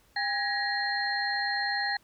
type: tone cluster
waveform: sine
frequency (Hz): 806 / 1672 / 1898 / 4194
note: G5 / G#6 / A#6 / C8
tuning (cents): +48 / +11 / +31 / +3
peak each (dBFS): -32 / -34 / -31 / -33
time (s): 0.16-1.97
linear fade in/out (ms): 5
effects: pink hiss -64 dBFS RMS until 2.03 s